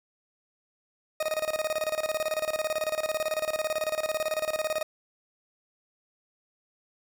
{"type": "tone with tremolo", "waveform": "40% pulse", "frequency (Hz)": 623, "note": "D#5", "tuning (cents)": 2, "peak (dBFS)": -24, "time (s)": [1.2, 4.83], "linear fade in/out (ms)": 5, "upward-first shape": "square", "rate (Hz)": 18, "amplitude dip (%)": 80, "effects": []}